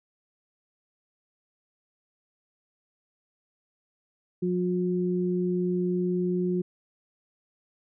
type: tone pair together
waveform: sine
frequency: 179.6 / 359.6 Hz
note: F3 / F#4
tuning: +49 / -49 cents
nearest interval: octave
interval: 1202 cents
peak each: -26 / -27 dBFS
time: 4.42-6.62 s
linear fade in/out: 10 ms
effects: none